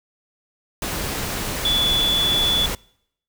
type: tone in noise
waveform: sine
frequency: 3441 Hz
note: A7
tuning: 39 cents flat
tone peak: -17 dBFS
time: 1.65-2.66 s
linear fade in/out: 2 ms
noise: pink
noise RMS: -26 dBFS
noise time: 0.82-2.75 s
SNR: +6 dB
effects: noise-tail reverb RT60 0.7 s tail -25 dB re dry